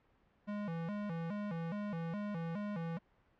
square tone with vibrato, 185.2 Hz, F#3, 2 cents sharp, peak -38 dBFS, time 0.47-2.99 s, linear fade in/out 20 ms, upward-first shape square, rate 2.4 Hz, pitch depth 190 cents each way, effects pink hiss -71 dBFS RMS until 3.39 s + low-pass 2000 Hz 12 dB/octave

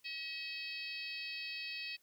harmonic tone, 641 Hz, E5, 49 cents flat, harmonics 3 / 4 / 5 / 6 / 7 / 8, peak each -51 / -43 / -51 / -51 / -46 / -55 dBFS, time 0.04-1.97 s, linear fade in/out 20 ms, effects white hiss -72 dBFS RMS until 2.02 s

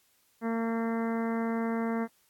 harmonic tone, 228.1 Hz, A#3, 37 cents flat, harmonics 1 / 2 / 3 / 4 / 5 / 6 / 7 / 8 / 9, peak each -29 / -35 / -39 / -41 / -43 / -45 / -46 / -47 / -48 dBFS, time 0.41-2.08 s, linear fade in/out 50 ms, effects white hiss -68 dBFS RMS until 2.29 s + AAC 64 kbps

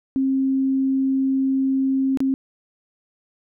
sine tone with dropouts, 267.2 Hz, C4, 36 cents sharp, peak -17 dBFS, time 0.16-2.34 s, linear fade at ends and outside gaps 0 ms, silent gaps 2.173-2.204 s, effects none

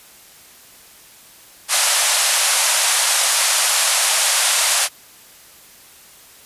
white band-pass noise, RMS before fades -17 dBFS, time 1.68-4.89 s, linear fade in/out 50 ms, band 570 to 11000 Hz, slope 48 dB/octave, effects white hiss -45 dBFS RMS until 6.45 s + resampled to 32000 Hz

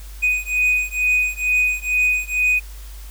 triangle beating tone pair, 2489 / 2491.2 Hz, D#7 / D#7, 0 / +2 cents, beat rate 2.2 Hz, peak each -18 dBFS, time 0.22-2.6 s, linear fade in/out 20 ms, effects added 50 Hz sine -33 dBFS peak until 3.1 s + white hiss -45 dBFS RMS until 3.1 s

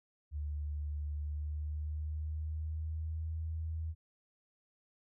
sine tone with pitch glide, 74 to 80.23 Hz, D2 to E2, +14 to -46 cents, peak -35 dBFS, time 0.31-3.95 s, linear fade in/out 50 ms, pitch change +140 cents, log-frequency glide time 1.17-3.34 s, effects none

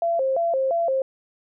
sine tone with vibrato, 600 Hz, D5, 37 cents sharp, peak -19 dBFS, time 0.02-1.02 s, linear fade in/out 2 ms, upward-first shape square, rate 2.9 Hz, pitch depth 210 cents each way, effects none

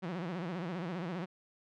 sawtooth tone with vibrato, 175.3 Hz, F3, 7 cents sharp, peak -32 dBFS, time 0.02-1.26 s, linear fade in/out 20 ms, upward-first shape sine, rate 15 Hz, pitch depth 150 cents each way, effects low-pass 3000 Hz 12 dB/octave

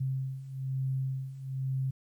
sine beating tone pair, 132 / 133.1 Hz, C3 / C3, +16 / +30 cents, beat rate 1.1 Hz, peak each -36 / -32 dBFS, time 0-1.91 s, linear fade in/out 10 ms, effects 11-bit

